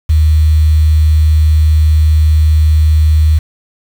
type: tone with quantisation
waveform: sine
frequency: 77.5 Hz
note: D#2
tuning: 6 cents flat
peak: -5 dBFS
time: 0.09-3.39 s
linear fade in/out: 10 ms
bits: 5
effects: none